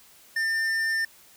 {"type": "tone with tanh clipping", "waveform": "sine", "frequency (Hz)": 1798, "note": "A6", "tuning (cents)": 37, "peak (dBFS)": -25, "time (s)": [0.36, 1.05], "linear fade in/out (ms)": 5, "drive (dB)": 11, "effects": ["white hiss -54 dBFS RMS until 1.36 s"]}